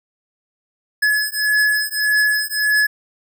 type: beating tone pair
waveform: square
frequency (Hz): 1702 / 1703.7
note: G#6 / G#6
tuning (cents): +42 / +44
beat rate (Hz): 1.7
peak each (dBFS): -19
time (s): 1.02-2.87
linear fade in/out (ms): 10
effects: none